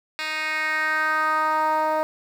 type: tone with band-pass filter sweep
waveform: 10% pulse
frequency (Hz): 311.1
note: D#4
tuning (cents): 0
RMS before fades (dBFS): -23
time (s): 0.19-2.03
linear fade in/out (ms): 0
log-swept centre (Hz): 3000 to 720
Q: 2.8
effects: 8-bit